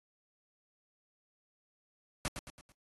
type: noise with echo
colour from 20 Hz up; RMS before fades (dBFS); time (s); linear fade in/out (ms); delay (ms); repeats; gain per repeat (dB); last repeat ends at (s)
pink; -34; 2.25-2.28; 0; 110; 4; -7; 2.72
effects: AAC 32 kbps